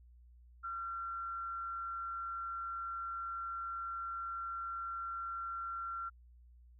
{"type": "tone with frequency modulation", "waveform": "sine", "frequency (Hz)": 1367, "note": "F6", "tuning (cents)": -37, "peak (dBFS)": -38, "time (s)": [0.63, 6.1], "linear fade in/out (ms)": 20, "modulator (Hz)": 144, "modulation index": 0.29, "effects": ["added 60 Hz sine -57 dBFS peak until 6.79 s"]}